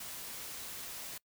white noise, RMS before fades -44 dBFS, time 0-1.18 s, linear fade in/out 5 ms, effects noise-tail reverb RT60 0.1 s tail -24 dB re dry

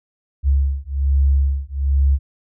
sine beating tone pair, 68.4 / 69.6 Hz, C#2 / C#2, -23 / +8 cents, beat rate 1.2 Hz, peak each -17 dBFS, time 0.43-2.19 s, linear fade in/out 50 ms, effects none

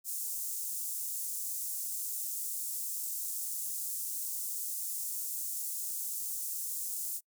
pink high-pass noise, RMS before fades -37 dBFS, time 0.04-7.21 s, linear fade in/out 50 ms, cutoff 7500 Hz, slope 24 dB/octave, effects noise-tail reverb RT60 0.1 s tail -26 dB re dry

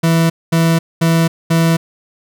40% pulse tone bursts, 164.81 Hz, E3, in tune, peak -9 dBFS, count 4, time 0.03-1.77 s, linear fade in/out 10 ms, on 270 ms, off 220 ms, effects none

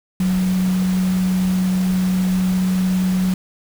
sine tone in noise, 185 Hz, F#3, in tune, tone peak -15 dBFS, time 0.2-3.34 s, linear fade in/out 2 ms, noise pink, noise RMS -32 dBFS, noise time 0.2-3.34 s, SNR +14 dB, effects none

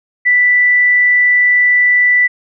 sine tone, 1975.5 Hz, B6, in tune, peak -7 dBFS, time 0.25-2.28 s, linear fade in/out 20 ms, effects none

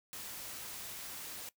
white noise, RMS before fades -45 dBFS, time 0.13-1.49 s, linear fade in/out 0 ms, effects noise-tail reverb RT60 0.1 s tail -19 dB re dry

